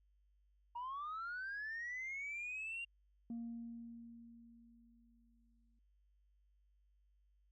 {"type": "linear sweep", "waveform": "sine", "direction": "up", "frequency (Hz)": [935, 2794], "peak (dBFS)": -40, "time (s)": [0.75, 2.85], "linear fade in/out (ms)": 10}
{"type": "tone with exponential decay", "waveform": "sine", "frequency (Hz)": 233.1, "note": "A#3", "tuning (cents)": 0, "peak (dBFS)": -39, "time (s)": [3.3, 5.79], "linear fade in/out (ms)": 2, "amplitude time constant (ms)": 540}
{"effects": ["tanh soft clip ceiling -39 dBFS", "added 50 Hz sine -70 dBFS peak until 7.51 s"]}